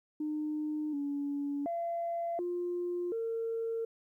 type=tone with pitch steps; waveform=sine; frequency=303.8 / 284.8 / 681 / 352.4 / 455.5 Hz; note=D#4 / C#4 / F5 / F4 / A#4; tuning=-41 / +47 / -44 / +16 / -40 cents; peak=-31 dBFS; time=0.2-3.85 s; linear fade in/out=5 ms; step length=730 ms; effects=tanh soft clip ceiling -27 dBFS + 12-bit